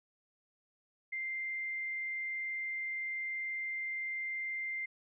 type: tone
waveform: sine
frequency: 2093 Hz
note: C7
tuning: in tune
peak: -35 dBFS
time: 1.12-4.86 s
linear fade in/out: 10 ms
effects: none